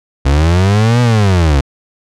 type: linear two-way sweep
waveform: 35% pulse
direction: up then down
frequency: 65.7 to 123.47 to 65.7 Hz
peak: -6 dBFS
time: 0.25-1.61 s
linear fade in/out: 10 ms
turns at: 1.01 s
effects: low-pass 7000 Hz 12 dB/octave